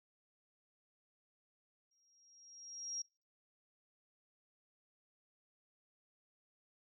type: tone with exponential growth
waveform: sine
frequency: 5620 Hz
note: F8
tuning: 10 cents sharp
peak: -37 dBFS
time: 1.91-3.02 s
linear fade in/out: 5 ms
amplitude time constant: 240 ms
effects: noise-tail reverb RT60 0.4 s tail -25 dB re dry